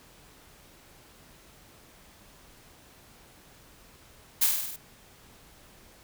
blue noise with echo, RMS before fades -22 dBFS, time 4.41-4.47 s, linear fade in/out 10 ms, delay 49 ms, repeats 6, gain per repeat -3 dB, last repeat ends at 4.764 s, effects pink hiss -55 dBFS RMS until 6.03 s

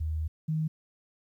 sine tone pair in turn, 78.5 / 157 Hz, D#2 / D#3, +16 / +16 cents, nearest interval octave, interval 1200 cents, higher second, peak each -28 / -26 dBFS, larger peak second, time 0-0.28 / 0.48-0.68 s, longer first, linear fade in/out 10 ms, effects 11-bit

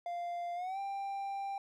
triangle tone with pitch glide, 696 to 790.3 Hz, F5 to G5, -6 to +14 cents, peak -34 dBFS, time 0.06-1.58 s, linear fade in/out 2 ms, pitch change +220 cents, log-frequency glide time 0.55-0.79 s, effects none

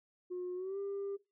sine tone with pitch glide, 360.5 to 397.7 Hz, F#4 to G4, -45 to +25 cents, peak -35 dBFS, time 0.3-1.17 s, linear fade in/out 20 ms, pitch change +170 cents, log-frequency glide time 0.55-0.78 s, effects noise-tail reverb RT60 0.2 s tail -17 dB re dry + tanh soft clip ceiling -34 dBFS

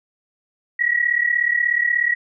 sine tone pair together, 1901 / 1937.6 Hz, A#6 / B6, +33 / -34 cents, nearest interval unison, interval 33 cents, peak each -19 dBFS, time 0.79-2.15 s, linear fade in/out 10 ms, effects none

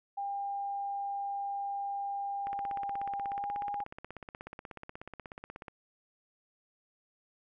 sine tone with pitch glide, 800 to 813.5 Hz, G5 to G#5, +35 to -36 cents, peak -33 dBFS, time 0.17-3.84 s, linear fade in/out 10 ms, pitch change +29 cents, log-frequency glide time 3.32-3.53 s
click train, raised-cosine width 0.5 ms, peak -28 dBFS, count 54, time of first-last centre 2.47-5.682 s, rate 16.5 Hz
effects none

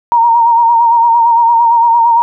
sine tone with vibrato, 932.3 Hz, A#5, in tune, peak -5 dBFS, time 0.12-2.22 s, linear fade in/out 0 ms, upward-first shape sine, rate 8.8 Hz, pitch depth 40 cents each way, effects none

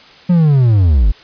triangle linear sweep, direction down, 181.8 to 43.05 Hz, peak -5 dBFS, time 0.29-1.12 s, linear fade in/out 10 ms, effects white hiss -41 dBFS RMS until 1.23 s + resampled to 11025 Hz

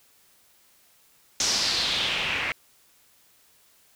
white noise with low-pass filter sweep, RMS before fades -26 dBFS, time 1.4-2.52 s, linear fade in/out 2 ms, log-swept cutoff 6000 to 2200 Hz, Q 3.6, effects white hiss -60 dBFS RMS until 3.95 s

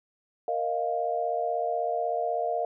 sine chord, Bb suspended fourth, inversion none, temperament equal, 466.2 / 622.3 / 698.5 Hz, Bb4 / Eb5 / F5, 0 / 0 / 0 cents, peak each -32 / -31 / -28 dBFS, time 0.48-2.65 s, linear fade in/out 2 ms, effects none

